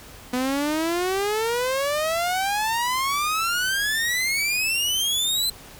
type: exponential sweep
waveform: sawtooth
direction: up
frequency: 246.9 to 4109 Hz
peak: -18 dBFS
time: 0.33-5.5 s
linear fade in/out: 5 ms
effects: pink hiss -44 dBFS RMS until 5.79 s